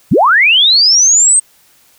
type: linear sweep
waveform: sine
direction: up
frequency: 98 to 8460 Hz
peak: -5 dBFS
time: 0.11-1.4 s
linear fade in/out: 10 ms
effects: white hiss -49 dBFS RMS until 1.98 s